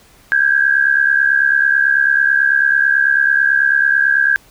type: tone pair together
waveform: sine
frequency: 1576.9 / 1646 Hz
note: G6 / G#6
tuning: +10 / -16 cents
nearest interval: minor second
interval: 74 cents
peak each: -13 dBFS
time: 0.32-4.36 s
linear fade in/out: 0 ms
effects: pink hiss -48 dBFS RMS until 4.5 s